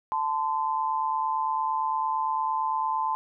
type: tone pair together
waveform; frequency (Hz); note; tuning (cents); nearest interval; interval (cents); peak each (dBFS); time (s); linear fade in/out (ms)
sine; 880 / 1028.8; A5 / C6; 0 / -30; minor third; 270; -27; 0.12-3.15; 0
effects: none